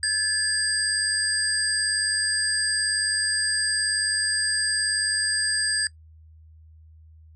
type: tone cluster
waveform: sine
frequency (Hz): 1632 / 1731 / 4820 / 8300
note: G#6 / A6 / D8 / C9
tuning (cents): -31 / -29 / +44 / -15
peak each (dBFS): -32 / -27 / -25 / -26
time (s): 0.03-5.87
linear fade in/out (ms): 2
effects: noise-tail reverb RT60 0.1 s tail -22 dB re dry + added 79 Hz sine -47 dBFS peak until 7.35 s